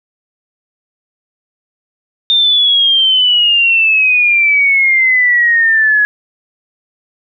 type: exponential sweep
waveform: sine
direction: down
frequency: 3636 to 1678 Hz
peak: -7 dBFS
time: 2.3-6.05 s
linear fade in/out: 0 ms
effects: none